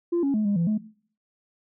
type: tone with pitch steps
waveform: sine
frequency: 344.5 / 277.6 / 213.8 / 203.3 / 168.9 / 213.9 Hz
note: F4 / C#4 / A3 / G#3 / E3 / A3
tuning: -24 / +3 / -49 / -37 / +42 / -49 cents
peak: -19 dBFS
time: 0.12-0.78 s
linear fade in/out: 10 ms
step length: 110 ms
effects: noise-tail reverb RT60 0.5 s tail -19 dB re dry + tanh soft clip ceiling -18 dBFS